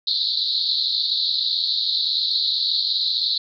pink band-pass noise, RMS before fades -22 dBFS, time 0.07-3.38 s, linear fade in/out 5 ms, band 3800 to 4400 Hz, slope 96 dB/octave, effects none

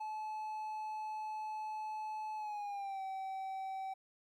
triangle tone with pitch glide, 862 to 768 Hz, A5 to G5, -36 to -36 cents, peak -37 dBFS, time 0-3.94 s, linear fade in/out 10 ms, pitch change -200 cents, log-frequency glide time 2.36-3.02 s, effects 13-bit

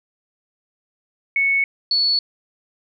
sine tone pair in turn, 2211 / 4422 Hz, C#7 / C#8, -5 / -5 cents, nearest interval octave, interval 1200 cents, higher second, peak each -15 dBFS, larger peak neither, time 1.36-1.64 / 1.91-2.19 s, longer neither, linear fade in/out 2 ms, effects none

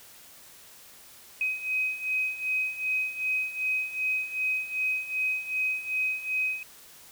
sine beating tone pair, 2522 / 2524.6 Hz, D#7 / D#7, +23 / +25 cents, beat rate 2.6 Hz, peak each -32 / -28 dBFS, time 1.41-6.63 s, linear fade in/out 2 ms, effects white hiss -51 dBFS RMS until 7.11 s

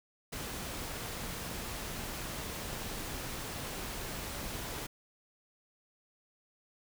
pink noise, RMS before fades -40 dBFS, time 0.32-4.87 s, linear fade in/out 10 ms, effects none

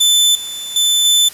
sawtooth tone with level steps, 3520 Hz, A7, in tune, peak -6 / -21 / -8 / -6 dBFS, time 0-1.29 s, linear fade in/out 10 ms, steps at 0.35 / 0.76 / 1.05 s, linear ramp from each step 2 ms, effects white hiss -36 dBFS RMS until 1.33 s + resampled to 32000 Hz

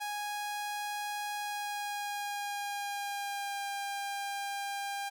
sawtooth tone with pitch glide, 828 to 800.7 Hz, G#5 to G5, -5 to +37 cents, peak -31 dBFS, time 0-5.1 s, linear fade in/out 20 ms, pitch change -58 cents, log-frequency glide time 1.36-3.67 s, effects none

